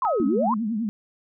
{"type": "exponential two-way sweep", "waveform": "sine", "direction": "down then up", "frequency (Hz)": [1112, 254.4, 1112], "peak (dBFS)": -20, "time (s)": [0.02, 0.54], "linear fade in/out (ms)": 2, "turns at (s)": 0.26}
{"type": "tone with exponential decay", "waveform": "sine", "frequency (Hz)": 1273, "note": "D#6", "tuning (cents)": 39, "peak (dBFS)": -23, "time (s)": [0.05, 0.48], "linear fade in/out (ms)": 0, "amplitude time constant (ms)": 93}
{"type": "tone with vibrato", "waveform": "sine", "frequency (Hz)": 220.8, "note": "A3", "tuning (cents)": 6, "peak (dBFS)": -23, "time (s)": [0.2, 0.89], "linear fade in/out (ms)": 0, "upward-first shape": "triangle", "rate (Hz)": 10, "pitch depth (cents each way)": 160}
{"effects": []}